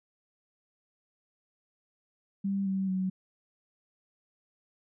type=tone with pitch steps; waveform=sine; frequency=196.8 / 192.08 / 187.48 Hz; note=G3 / G3 / F#3; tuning=+7 / -35 / +23 cents; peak=-27 dBFS; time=2.44-3.1 s; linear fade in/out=10 ms; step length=220 ms; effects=none